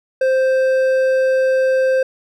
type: tone with hard clipping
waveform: triangle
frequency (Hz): 523.3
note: C5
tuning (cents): 0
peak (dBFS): -14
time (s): 0.21-2.03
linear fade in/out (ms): 5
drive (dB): 10
effects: none